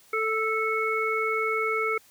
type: harmonic tone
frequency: 440 Hz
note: A4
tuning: in tune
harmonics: 1 / 3 / 5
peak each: -28 / -28 / -28 dBFS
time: 0.13-1.98 s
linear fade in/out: 5 ms
effects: white hiss -57 dBFS RMS until 2.1 s